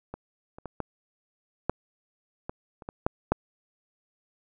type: clicks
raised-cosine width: 1 ms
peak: -22 / -29 / -22 / -16 / -10 / -19 / -30 / -21 / -9 / -7 dBFS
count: 10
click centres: 0.14 / 0.585 / 0.657 / 0.803 / 1.696 / 2.495 / 2.822 / 2.889 / 3.065 / 3.32 s
effects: none